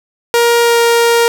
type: tone with pitch glide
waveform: sawtooth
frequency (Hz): 471.2 to 467.9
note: A#4 to A#4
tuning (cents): +19 to +6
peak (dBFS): -4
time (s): 0.34-1.28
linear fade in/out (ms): 0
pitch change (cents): -13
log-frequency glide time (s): 0.61-0.8
effects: none